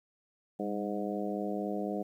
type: harmonic tone with a mistuned harmonic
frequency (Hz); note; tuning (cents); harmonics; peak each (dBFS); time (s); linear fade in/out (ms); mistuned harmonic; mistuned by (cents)
103.83; G#2; 0; 2 / 3 / 4 / 5 / 6 / 7; -36 / -38 / -39 / -40 / -41 / -41; 0.59-2.03; 10; 2; -53
effects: 11-bit